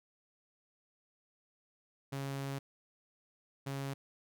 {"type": "tone bursts at uneven times", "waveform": "sawtooth", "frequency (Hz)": 137.6, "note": "C#3", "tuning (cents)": -12, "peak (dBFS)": -33, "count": 2, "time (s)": [[2.12, 2.59], [3.66, 3.94]], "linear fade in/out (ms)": 10, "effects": []}